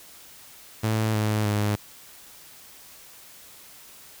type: tone with pitch steps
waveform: sawtooth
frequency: 109.8 / 106.98 / 104.24 Hz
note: A2 / A2 / G#2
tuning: -3 / -48 / +7 cents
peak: -18 dBFS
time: 0.83-1.76 s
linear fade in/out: 10 ms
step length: 310 ms
effects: white hiss -48 dBFS RMS until 4.2 s